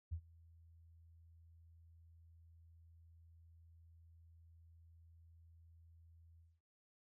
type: tone with ADSR envelope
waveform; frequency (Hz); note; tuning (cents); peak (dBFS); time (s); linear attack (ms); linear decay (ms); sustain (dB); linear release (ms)
sine; 82.7; E2; +6; -37; 0.11-6.61; 19; 73; -24; 220
effects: none